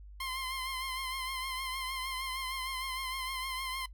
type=tone with vibrato; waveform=15% pulse; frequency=1046.5 Hz; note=C6; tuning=in tune; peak=-29 dBFS; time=0.2-3.86 s; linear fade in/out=5 ms; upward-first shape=triangle; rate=6.5 Hz; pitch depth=50 cents each way; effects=noise-tail reverb RT60 0.1 s tail -20 dB re dry + added 50 Hz sine -47 dBFS peak until 3.93 s